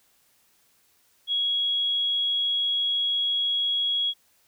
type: tone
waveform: sine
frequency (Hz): 3322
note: G#7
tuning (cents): 0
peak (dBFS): -22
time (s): 1.27-4.14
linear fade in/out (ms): 50
effects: white hiss -64 dBFS RMS until 4.47 s